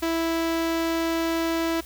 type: tone with notch filter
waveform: sawtooth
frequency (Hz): 329.6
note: E4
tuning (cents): 0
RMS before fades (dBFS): -25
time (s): 0.02-1.81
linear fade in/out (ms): 10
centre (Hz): 9700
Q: 0.98
effects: added 60 Hz sine -44 dBFS peak until 1.85 s + white hiss -46 dBFS RMS until 1.85 s